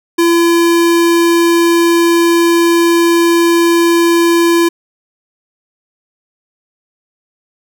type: tone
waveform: square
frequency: 339 Hz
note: E4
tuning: 49 cents sharp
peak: -8 dBFS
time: 0.18-4.69 s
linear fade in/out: 10 ms
effects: none